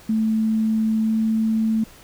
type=tone with pitch glide; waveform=sine; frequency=220 to 221.3 Hz; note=A3 to A3; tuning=0 to +10 cents; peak=-17 dBFS; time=0.09-1.84 s; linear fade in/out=5 ms; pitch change=+10 cents; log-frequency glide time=1.02-1.16 s; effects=pink hiss -47 dBFS RMS until 2.03 s